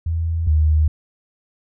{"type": "tone pair in turn", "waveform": "sine", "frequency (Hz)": [82.41, 77.31], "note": ["E2", "D#2"], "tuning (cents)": [0, -11], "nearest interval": "minor second", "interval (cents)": 111, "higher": "first", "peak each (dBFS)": [-18, -12], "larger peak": "second", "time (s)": [[0.06, 0.47], [0.47, 0.88]], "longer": "neither", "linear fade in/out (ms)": 5, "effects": []}